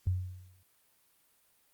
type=tone with exponential decay; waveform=sine; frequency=91.5 Hz; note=F#2; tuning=19 cents flat; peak=-24 dBFS; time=0.07-0.63 s; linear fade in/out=0 ms; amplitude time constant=120 ms; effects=white hiss -69 dBFS RMS until 1.73 s + Opus 48 kbps